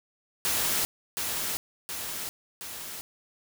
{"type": "noise with echo", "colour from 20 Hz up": "white", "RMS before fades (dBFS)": -27, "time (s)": [0.45, 0.85], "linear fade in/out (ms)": 0, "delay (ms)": 720, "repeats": 3, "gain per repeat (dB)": -4, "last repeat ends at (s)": 3.01, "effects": []}